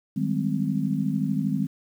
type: chord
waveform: sine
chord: Ab major seventh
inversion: second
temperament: just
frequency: 155.74 / 194.67 / 207.7 / 259.6 Hz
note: Eb3 / G3 / Ab3 / C4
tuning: +2 / -12 / 0 / -13 cents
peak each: -28 dBFS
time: 0.16-1.67 s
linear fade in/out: 10 ms
effects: 9-bit